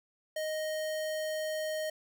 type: tone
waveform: square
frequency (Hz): 622.3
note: D#5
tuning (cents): 0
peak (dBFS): -33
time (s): 0.36-1.9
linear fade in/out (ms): 5
effects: none